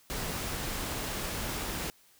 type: noise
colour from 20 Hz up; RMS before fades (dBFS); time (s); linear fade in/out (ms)
pink; -35; 0.1-1.9; 0
effects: white hiss -62 dBFS RMS until 2.19 s